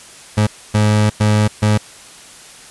30% pulse tone bursts at uneven times, 106 Hz, G#2, 36 cents sharp, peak -8 dBFS, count 4, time 0.37-0.47 / 0.74-1.1 / 1.2-1.48 / 1.62-1.78 s, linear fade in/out 10 ms, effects white hiss -39 dBFS RMS until 2.7 s + resampled to 24000 Hz

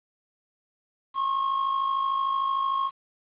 triangle tone with amplitude modulation, 1084 Hz, C#6, 39 cents flat, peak -19 dBFS, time 1.14-2.91 s, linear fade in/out 50 ms, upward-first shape sine, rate 53.3 Hz, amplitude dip 55%, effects resampled to 8000 Hz + 9-bit

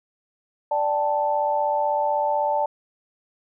sine chord, D suspended fourth, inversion none, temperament equal, 587.3 / 784 / 880 Hz, D5 / G5 / A5, 0 / 0 / 0 cents, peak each -24 / -28 / -22 dBFS, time 0.71-2.66 s, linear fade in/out 5 ms, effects none

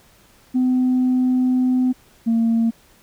sine tone pair in turn, 254.1 / 228.6 Hz, B3 / A#3, +49 / -34 cents, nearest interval major second, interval 183 cents, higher first, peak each -13 dBFS, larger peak neither, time 0.54-1.93 / 2.26-2.71 s, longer first, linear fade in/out 20 ms, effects tanh soft clip ceiling -12 dBFS + pink hiss -53 dBFS RMS until 3.02 s

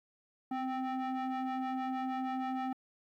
square ring-modulated tone, 261.6 Hz, C4, in tune, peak -31 dBFS, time 0.51-2.73 s, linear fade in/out 5 ms, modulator 520 Hz, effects low-pass 2000 Hz 12 dB/octave + 12-bit

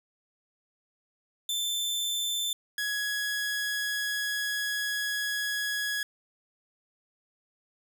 sawtooth tone pair in turn, 3543 / 1672.1 Hz, A7 / G#6, +11 / +11 cents, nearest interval octave + minor second, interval 1300 cents, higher first, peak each -25 dBFS, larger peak neither, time 1.49-2.53 / 2.78-6.03 s, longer second, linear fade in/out 2 ms, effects none

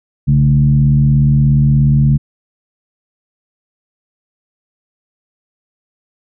sine tone with frequency modulation, 140 Hz, C#3, 18 cents sharp, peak -7 dBFS, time 0.27-2.18 s, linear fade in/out 20 ms, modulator 76.9 Hz, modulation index 0.7, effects none

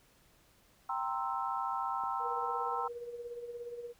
sine chord, C dominant seventh, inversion second, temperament equal, 784 / 932.3 / 1046.5 / 1318.5 Hz, G5 / Bb5 / C6 / E6, 0 / 0 / 0 / 0 cents, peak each -38 dBFS, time 0.89-2.88 s, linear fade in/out 5 ms
click, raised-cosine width 1 ms, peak -37 dBFS, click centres 2.037 s
sine tone with tremolo, 477.5 Hz, A#4, 42 cents sharp, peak -38 dBFS, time 2.19-3.94 s, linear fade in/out 50 ms, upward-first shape sine, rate 17 Hz, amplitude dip 55%
effects pink hiss -66 dBFS RMS until 3.99 s

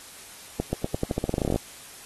accelerating click train, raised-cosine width 2 ms, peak -11 dBFS, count 18, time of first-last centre 0.6-1.56 s, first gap 130 ms, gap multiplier 0.88, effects white hiss -45 dBFS RMS until 2.05 s + AAC 32 kbps

